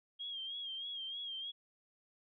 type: tone with vibrato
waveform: sine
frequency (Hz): 3239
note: G#7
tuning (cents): -44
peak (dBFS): -40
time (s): 0.19-1.52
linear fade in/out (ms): 20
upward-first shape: sine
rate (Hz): 3.2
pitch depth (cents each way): 60
effects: none